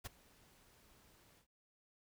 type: noise with ADSR envelope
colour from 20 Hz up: pink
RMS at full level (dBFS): -43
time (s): 0.04-1.47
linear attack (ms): 22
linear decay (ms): 15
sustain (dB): -24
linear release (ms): 98
effects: none